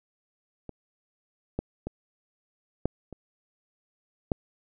clicks, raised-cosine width 2 ms, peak -25 / -15 / -19 / -11 / -27 / -11 dBFS, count 6, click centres 0.693 / 1.59 / 1.87 / 2.856 / 3.127 / 4.318 s, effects none

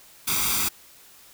white noise with comb filter, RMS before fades -24 dBFS, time 0.27-0.69 s, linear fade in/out 10 ms, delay 0.84 ms, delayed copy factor +0.8, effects white hiss -51 dBFS RMS until 1.33 s

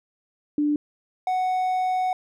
sine / triangle tone pair in turn, 295.4 / 740.9 Hz, D4 / F#5, +10 / +2 cents, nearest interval octave + major third, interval 1592 cents, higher second, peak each -19 dBFS, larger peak neither, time 0.58-0.76 / 1.27-2.13 s, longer second, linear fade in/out 2 ms, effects none

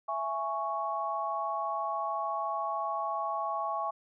sine chord, C# minor, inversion first, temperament just, 665.2 / 831.5 / 1108.7 Hz, E5 / G#5 / C#6, +16 / +2 / 0 cents, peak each -36 / -35 / -33 dBFS, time 0.08-3.91 s, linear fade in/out 10 ms, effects none

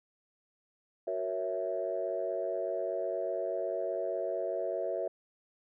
sine chord, F# dominant seventh, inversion none, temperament equal, 370 / 466.2 / 554.4 / 659.3 Hz, F#4 / A#4 / C#5 / E5, 0 / 0 / 0 / 0 cents, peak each -38 / -38 / -36 / -34 dBFS, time 1.07-5.08 s, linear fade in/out 5 ms, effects tanh soft clip ceiling -21 dBFS

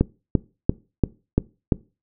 click train, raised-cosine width 3 ms, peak -3 dBFS, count 6, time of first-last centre 0.01-1.722 s, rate 2.92 Hz, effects noise-tail reverb RT60 0.3 s tail -21 dB re dry

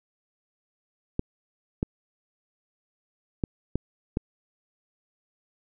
clicks, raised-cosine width 3 ms, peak -12 dBFS, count 5, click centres 1.194 / 1.829 / 3.438 / 3.756 / 4.171 s, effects none

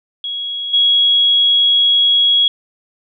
sine tone with level steps, 3323 Hz, G#7, in tune, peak -20 / -9 dBFS, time 0.24-2.48 s, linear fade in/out 2 ms, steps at 0.73 s, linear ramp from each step 10 ms, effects none

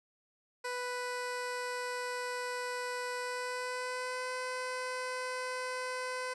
15% pulse tone with pitch glide, 495 to 507.7 Hz, B4 to B4, +4 to +48 cents, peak -29 dBFS, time 0.64-6.34 s, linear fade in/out 10 ms, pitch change +44 cents, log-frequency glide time 3.17-4.32 s, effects resampled to 24000 Hz

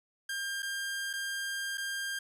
sawtooth tone with dropouts, 1600 Hz, G6, 35 cents sharp, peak -30 dBFS, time 0.29-2.19 s, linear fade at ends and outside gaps 5 ms, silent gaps 0.623-0.628 / 1.131-1.135 / 1.774-1.779 s, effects resampled to 32000 Hz + 10-bit

